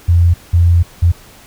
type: tone bursts at uneven times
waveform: sine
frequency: 86 Hz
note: F2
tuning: 26 cents flat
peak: -6 dBFS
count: 3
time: 0.08-0.34 / 0.53-0.83 / 1.02-1.12 s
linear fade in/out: 10 ms
effects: pink hiss -41 dBFS RMS until 1.46 s